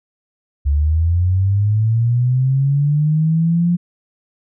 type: linear sweep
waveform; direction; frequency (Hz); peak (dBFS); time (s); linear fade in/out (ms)
sine; up; 69.3 to 176.2; -12; 0.65-3.77; 20
effects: none